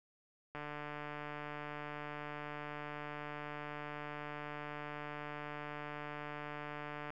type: click train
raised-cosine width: 0.5 ms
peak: -29 dBFS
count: 971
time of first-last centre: 0.55-7.104 s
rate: 148 Hz
effects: none